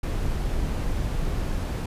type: noise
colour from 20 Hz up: brown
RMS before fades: -26 dBFS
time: 0.03-1.86 s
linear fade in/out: 5 ms
effects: resampled to 32000 Hz